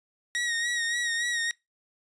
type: tone with vibrato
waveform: sawtooth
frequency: 1886 Hz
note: A#6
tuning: 20 cents sharp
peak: -23 dBFS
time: 0.35-1.51 s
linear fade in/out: 0 ms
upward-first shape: sine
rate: 3.5 Hz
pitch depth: 42 cents each way
effects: noise-tail reverb RT60 0.2 s tail -23 dB re dry + resampled to 22050 Hz